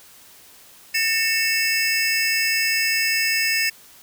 square tone cluster, 1800 / 2205 / 2665 / 5070 Hz, A6 / C#7 / E7 / D#8, +39 / -10 / +18 / +32 cents, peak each -25 dBFS, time 0.94-3.7 s, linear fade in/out 10 ms, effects white hiss -48 dBFS RMS until 4.02 s

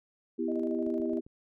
sine chord, E minor, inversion second, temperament just, 247.2 / 329.6 / 395.6 Hz, B3 / E4 / G4, +2 / 0 / +16 cents, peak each -33 / -32 / -34 dBFS, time 0.38-1.21 s, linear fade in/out 20 ms
sine tone with tremolo, 622.3 Hz, D#5, in tune, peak -36 dBFS, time 0.48-1.19 s, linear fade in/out 5 ms, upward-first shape square, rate 13 Hz, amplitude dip 55%
click train, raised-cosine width 3 ms, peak -39 dBFS, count 4, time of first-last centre 0.87-1.265 s, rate 7.59 Hz
effects none

